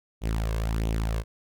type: tone with flanger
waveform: sawtooth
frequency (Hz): 55.1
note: A1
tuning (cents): +3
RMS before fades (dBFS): -27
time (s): 0.21-1.24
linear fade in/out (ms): 50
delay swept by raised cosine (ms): 0.3 to 1.9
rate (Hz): 1.5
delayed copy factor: +0.6
effects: none